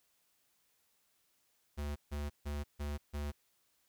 square tone bursts, 73 Hz, D2, 10 cents flat, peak -37 dBFS, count 5, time 1.77-3.32 s, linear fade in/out 20 ms, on 190 ms, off 150 ms, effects white hiss -75 dBFS RMS until 3.88 s

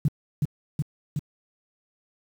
sine tone with echo, 146.83 Hz, D3, in tune, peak -17 dBFS, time 0.05-0.08 s, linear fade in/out 2 ms, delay 370 ms, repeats 3, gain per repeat -2 dB, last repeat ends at 1.19 s, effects high-pass 60 Hz 12 dB/octave + 8-bit

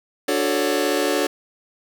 sawtooth chord, D major seventh, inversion none, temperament just, 293.7 / 367.1 / 440.5 / 550.6 Hz, D4 / F#4 / A4 / C#5, 0 / -14 / +2 / -12 cents, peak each -20 dBFS, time 0.28-1.27 s, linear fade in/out 5 ms, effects none

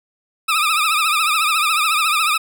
20% pulse tone with vibrato, 1253 Hz, D#6, 12 cents sharp, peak -10 dBFS, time 0.48-2.38 s, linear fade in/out 10 ms, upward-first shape triangle, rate 14 Hz, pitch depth 120 cents each way, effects none

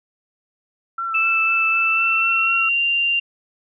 sine tone with vibrato, 1340 Hz, E6, 28 cents sharp, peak -22 dBFS, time 0.98-2.69 s, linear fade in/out 5 ms, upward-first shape sine, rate 4 Hz, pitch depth 27 cents each way
sine tone with pitch glide, 2637 to 2781 Hz, E7 to F7, 0 to -8 cents, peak -16 dBFS, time 1.14-3.2 s, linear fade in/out 10 ms, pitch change +92 cents, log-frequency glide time 1.8-2.82 s
effects none

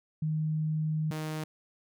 sine / sawtooth tone pair in turn, 155.56 / 155.56 Hz, D#3 / D#3, 0 / 0 cents, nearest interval unison, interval 0 cents, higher neither, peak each -27 / -29 dBFS, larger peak first, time 0.22-1.11 / 1.11-1.44 s, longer first, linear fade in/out 5 ms, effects none

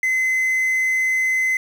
triangle tone with quantisation, 2046 Hz, C7, 39 cents flat, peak -15 dBFS, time 0.03-1.57 s, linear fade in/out 2 ms, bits 7, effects none

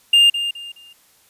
triangle tone with echo, 2808 Hz, F7, 9 cents sharp, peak -7 dBFS, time 0.13-0.3 s, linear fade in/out 5 ms, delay 210 ms, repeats 3, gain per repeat -11 dB, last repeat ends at 0.93 s, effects white hiss -55 dBFS RMS until 1.29 s + resampled to 32000 Hz

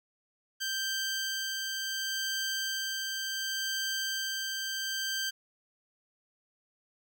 15% pulse tone with tremolo, 1568 Hz, G6, in tune, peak -24 dBFS, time 0.6-5.31 s, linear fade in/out 20 ms, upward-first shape sine, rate 0.69 Hz, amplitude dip 25%, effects none

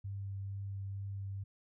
sine tone with vibrato, 98.5 Hz, G2, 9 cents sharp, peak -38 dBFS, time 0.04-1.44 s, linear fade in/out 10 ms, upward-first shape triangle, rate 2.2 Hz, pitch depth 12 cents each way, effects none

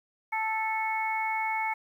harmonic tone, 440 Hz, A4, in tune, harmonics 2 / 3 / 4 / 5, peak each -29 / -41 / -42 / -31 dBFS, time 0.32-1.74 s, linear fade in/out 10 ms, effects 10-bit

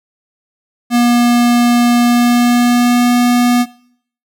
square tone with pitch glide, 240 to 243.5 Hz, B3 to B3, -49 to -24 cents, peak -9 dBFS, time 0.9-3.66 s, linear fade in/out 50 ms, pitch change +25 cents, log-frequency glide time 1.99-3.12 s, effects noise-tail reverb RT60 0.6 s tail -19 dB re dry

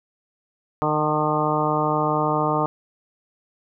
harmonic tone with a mistuned harmonic, 152.5 Hz, D#3, 34 cents flat, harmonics 1 / 2 / 3 / 4 / 5 / 6 / 7 / 8, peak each -27 / -27 / -27 / -27 / -27 / -27 / -27 / -27 dBFS, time 0.82-2.66 s, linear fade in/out 0 ms, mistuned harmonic 6, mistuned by -30 cents, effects none

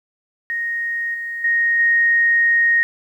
sine tone with level steps, 1864.7 Hz, A#6, in tune, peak -20 / -24 / -14 / -12 dBFS, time 0.5-2.83 s, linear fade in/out 0 ms, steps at 1.14 / 1.44 / 1.79 s, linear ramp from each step 5 ms, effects 9-bit

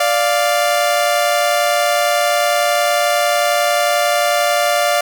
sawtooth tone pair together, 586.9 / 698 Hz, D5 / F5, -1 / -1 cents, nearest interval minor third, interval 300 cents, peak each -12 dBFS, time 0-5.01 s, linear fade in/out 5 ms, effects none

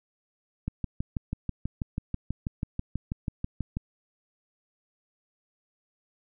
click train, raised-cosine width 5 ms, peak -17 dBFS, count 20, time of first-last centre 0.68-3.769 s, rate 6.15 Hz, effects none

